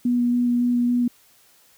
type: tone with vibrato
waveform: sine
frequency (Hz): 242.8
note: B3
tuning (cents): -29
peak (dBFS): -17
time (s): 0.05-1.08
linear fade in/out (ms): 5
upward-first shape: square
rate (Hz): 3.6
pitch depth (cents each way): 8
effects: white hiss -56 dBFS RMS until 1.77 s